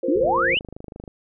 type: chord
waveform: sine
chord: F suspended fourth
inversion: none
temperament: equal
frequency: 349.2 / 466.2 / 523.3 Hz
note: F4 / Bb4 / C5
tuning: 0 / 0 / 0 cents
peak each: -28 / -28 / -24 dBFS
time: 0.03-0.55 s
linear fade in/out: 5 ms
type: exponential sweep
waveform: sine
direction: up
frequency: 261.6 to 3088 Hz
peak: -18 dBFS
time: 0.08-0.59 s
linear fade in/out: 5 ms
type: low-pass noise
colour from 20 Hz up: white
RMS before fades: -37 dBFS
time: 0.15-0.55 s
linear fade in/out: 10 ms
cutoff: 260 Hz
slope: 48 dB/octave
type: click train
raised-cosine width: 2 ms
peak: -23 dBFS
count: 14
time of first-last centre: 0.57-1.078 s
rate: 25.6 Hz
effects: none